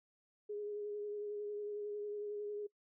sine tone with vibrato, 415 Hz, G#4, 1 cent flat, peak -39 dBFS, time 0.49-2.67 s, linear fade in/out 10 ms, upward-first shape sine, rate 11 Hz, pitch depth 20 cents each way, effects noise-tail reverb RT60 0.1 s tail -22 dB re dry

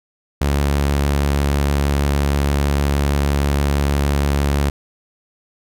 sawtooth tone with vibrato, 71 Hz, C#2, 42 cents sharp, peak -11 dBFS, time 0.41-4.7 s, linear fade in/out 5 ms, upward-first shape square, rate 6.3 Hz, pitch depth 8 cents each way, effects none

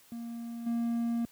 triangle tone with level steps, 233.6 Hz, A#3, 4 cents sharp, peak -35 / -26 dBFS, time 0.12-1.25 s, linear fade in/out 0 ms, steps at 0.66 s, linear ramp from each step 10 ms, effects white hiss -60 dBFS RMS until 1.31 s + high-pass 60 Hz 12 dB/octave

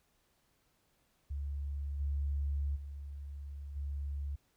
sine tone with level steps, 70.9 Hz, C#2, 40 cents sharp, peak -35 / -31 / -41 / -35 dBFS, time 1.3-4.36 s, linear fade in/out 10 ms, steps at 1.99 / 2.75 / 3.75 s, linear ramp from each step 20 ms, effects pink hiss -74 dBFS RMS until 4.56 s

